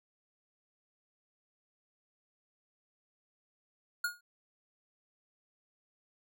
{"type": "tone with exponential decay", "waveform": "square", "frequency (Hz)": 1435, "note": "F6", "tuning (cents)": 47, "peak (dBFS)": -28, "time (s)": [4.04, 4.21], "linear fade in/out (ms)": 5, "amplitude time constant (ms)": 35, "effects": []}